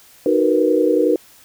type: chord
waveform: sine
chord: B major seventh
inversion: first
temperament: just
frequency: 308.7 / 370.4 / 463 / 493.9 Hz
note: D#4 / F#4 / A#4 / B4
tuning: -14 / +2 / -12 / 0 cents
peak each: -18 / -19 / -18 / -18 dBFS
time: 0.26-1.16 s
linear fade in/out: 2 ms
effects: white hiss -48 dBFS RMS until 1.44 s